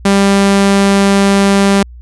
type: tone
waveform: sawtooth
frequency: 197.9 Hz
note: G3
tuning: 17 cents sharp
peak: -3 dBFS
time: 0.05-1.83 s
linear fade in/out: 5 ms
effects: added 60 Hz sine -30 dBFS peak until 2.01 s + resampled to 24000 Hz